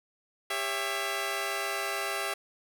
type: chord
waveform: 10% pulse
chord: C# diminished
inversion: second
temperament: just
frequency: 399.1 / 554.4 / 665.2 Hz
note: G4 / C#5 / E5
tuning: +31 / 0 / +16 cents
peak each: -26 / -29 / -25 dBFS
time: 0.5-2.34 s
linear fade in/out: 5 ms
effects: none